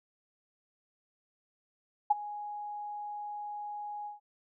sine tone with ADSR envelope, 830.6 Hz, G#5, in tune, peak -18 dBFS, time 2.1-4.2 s, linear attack 10 ms, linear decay 22 ms, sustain -19 dB, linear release 140 ms, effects none

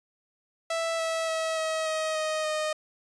sawtooth tone with pitch steps, 659.3 / 652.1 / 645 / 637.9 / 631 / 624.1 / 617.3 Hz, E5 / E5 / E5 / D#5 / D#5 / D#5 / D#5, 0 / -19 / -38 / +43 / +24 / +5 / -14 cents, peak -23 dBFS, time 0.7-2.73 s, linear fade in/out 5 ms, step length 290 ms, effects resampled to 22050 Hz

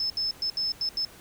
sine tone bursts at uneven times, 5240 Hz, E8, 11 cents flat, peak -25 dBFS, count 6, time 0-0.1 / 0.17-0.31 / 0.42-0.5 / 0.57-0.72 / 0.81-0.89 / 0.97-1.05 s, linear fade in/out 2 ms, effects pink hiss -50 dBFS RMS until 1.2 s

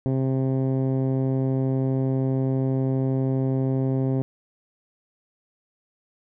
10% pulse tone with low-pass filter, 132.4 Hz, C3, 21 cents sharp, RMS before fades -23 dBFS, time 0.06-4.22 s, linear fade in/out 0 ms, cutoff 310 Hz, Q 0.56, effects none

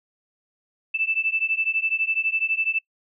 sine beating tone pair, 2637 / 2649 Hz, E7 / E7, 0 / +8 cents, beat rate 12 Hz, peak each -24 dBFS, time 0.94-2.79 s, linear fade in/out 10 ms, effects noise-tail reverb RT60 0.1 s tail -25 dB re dry

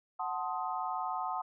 sine chord, F# diminished seventh, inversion none, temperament equal with one note detuned, 740 / 880 / 1046.5 / 1253.2 Hz, F#5 / A5 / C6 / Eb6, 0 / 0 / 0 / +12 cents, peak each -37 / -38 / -39 / -39 dBFS, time 0.19-1.42 s, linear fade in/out 10 ms, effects none

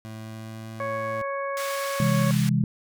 25% pulse tone with pitch glide, 110.1 to 111.64 Hz, A2 to A2, +2 to +26 cents, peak -32 dBFS, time 0.05-1.22 s, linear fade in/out 0 ms, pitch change +24 cents, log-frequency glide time 0.16-0.77 s
harmonic tone, 554.4 Hz, C#5, in tune, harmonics 1 / 2 / 3 / 4, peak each -29 / -31 / -37 / -40 dBFS, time 0.8-2.31 s, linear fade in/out 2 ms
pink band-pass noise, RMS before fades -36 dBFS, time 1.57-2.49 s, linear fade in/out 0 ms, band 1600 to 15000 Hz, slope 12 dB/octave
sine chord, C augmented, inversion none, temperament just, 130.81 / 163.52 / 204.4 Hz, C3 / E3 / G#3, 0 / -14 / -27 cents, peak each -23 / -24 / -24 dBFS, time 2-2.64 s, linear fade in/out 2 ms
effects none

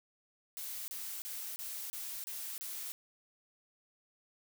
blue noise bursts, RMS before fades -42 dBFS, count 7, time 0.57-2.92 s, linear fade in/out 0 ms, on 310 ms, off 30 ms, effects none

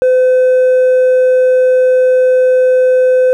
triangle tone with hard clipping, 510 Hz, C5, 44 cents flat, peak -5 dBFS, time 0.02-3.33 s, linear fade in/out 0 ms, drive 1 dB, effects none

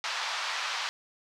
pink band-pass noise, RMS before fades -33 dBFS, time 0.04-0.89 s, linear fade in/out 0 ms, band 860 to 5600 Hz, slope 24 dB/octave, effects none

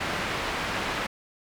white low-pass noise, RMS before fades -30 dBFS, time 0-1.07 s, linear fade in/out 10 ms, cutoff 2200 Hz, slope 12 dB/octave, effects none

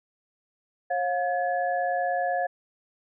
sine tone cluster, 543 / 713 / 1703 Hz, C#5 / F5 / G#6, -36 / +36 / +43 cents, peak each -30 / -25 / -33 dBFS, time 0.9-2.47 s, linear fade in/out 10 ms, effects none

